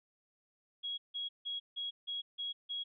sine tone bursts, 3313 Hz, G#7, 5 cents flat, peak -36 dBFS, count 7, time 0.83-2.84 s, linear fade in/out 20 ms, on 150 ms, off 160 ms, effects none

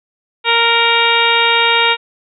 harmonic tone with a mistuned harmonic, 465 Hz, A#4, 4 cents flat, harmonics 1 / 2 / 3 / 4 / 5 / 6 / 7 / 8, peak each -20 / -16 / -18 / -21 / -16 / -18 / -22 / -18 dBFS, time 0.44-1.97 s, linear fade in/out 50 ms, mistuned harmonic 6, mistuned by +18 cents, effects none

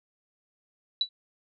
sine tone with exponential decay, 3941 Hz, B7, 4 cents flat, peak -18 dBFS, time 1.01-1.09 s, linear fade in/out 2 ms, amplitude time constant 17 ms, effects none

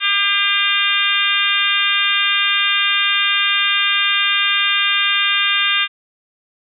harmonic tone with a mistuned harmonic, 400.5 Hz, G4, 37 cents sharp, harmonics 3 / 4 / 5 / 6 / 7 / 8 / 9, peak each -24 / -21 / -24 / -21 / -20 / -23 / -20 dBFS, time 0-5.88 s, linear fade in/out 50 ms, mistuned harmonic 5, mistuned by +24 cents, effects none

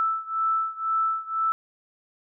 sine beating tone pair, 1318.5 / 1320.5 Hz, E6 / E6, 0 / +3 cents, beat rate 2 Hz, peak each -25 / -27 dBFS, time 0-1.52 s, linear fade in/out 0 ms, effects none

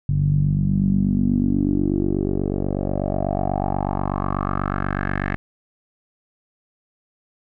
10% pulse tone with low-pass filter sweep, 48.17 Hz, G1, 30 cents flat, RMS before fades -21 dBFS, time 0.09-5.36 s, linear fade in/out 0 ms, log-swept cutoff 130 to 1900 Hz, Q 4.9, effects none

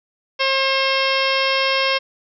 harmonic tone, 536 Hz, C5, 42 cents sharp, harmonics 1 / 2 / 3 / 4 / 5 / 6 / 7 / 8 / 9 / 10, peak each -22 / -23 / -27 / -24 / -24 / -25 / -30 / -32 / -31 / -27 dBFS, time 0.39-1.99 s, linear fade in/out 20 ms, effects none

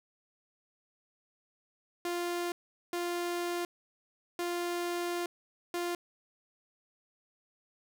sawtooth tone bursts at uneven times, 348.8 Hz, F4, 2 cents flat, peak -28 dBFS, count 4, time 2.05-2.52 / 2.93-3.65 / 4.39-5.26 / 5.74-5.95 s, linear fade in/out 2 ms, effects none

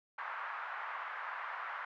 white band-pass noise, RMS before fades -42 dBFS, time 0.18-1.85 s, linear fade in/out 5 ms, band 870 to 1600 Hz, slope 24 dB/octave, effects none

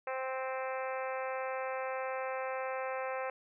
harmonic tone, 261.6 Hz, C4, in tune, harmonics 2 / 3 / 4 / 5 / 6 / 7 / 8 / 9 / 10, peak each -37 / -41 / -43 / -45 / -47 / -48 / -49 / -50 / -51 dBFS, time 0.07-3.3 s, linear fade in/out 2 ms, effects none

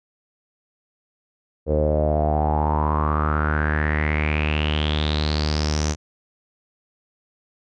sawtooth tone with low-pass filter sweep, 75.9 Hz, D#2, 42 cents flat, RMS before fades -21 dBFS, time 1.66-5.96 s, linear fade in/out 50 ms, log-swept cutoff 490 to 6300 Hz, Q 7.5, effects none

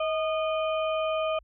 harmonic tone with a mistuned harmonic, 614 Hz, D#5, 23 cents flat, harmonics 1 / 2 / 4 / 5, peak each -26 / -32 / -38 / -40 dBFS, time 0-1.39 s, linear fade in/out 5 ms, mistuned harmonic 1, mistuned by +54 cents, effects added 50 Hz sine -55 dBFS peak until 1.43 s

